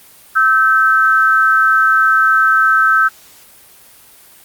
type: tone pair together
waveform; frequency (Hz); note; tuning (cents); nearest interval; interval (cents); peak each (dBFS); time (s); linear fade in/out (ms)
sine; 1304.8 / 1548; E6 / G6; -18 / -22; minor third; 296; -11; 0.35-3.09; 20
effects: white hiss -43 dBFS RMS until 4.44 s + Opus 32 kbps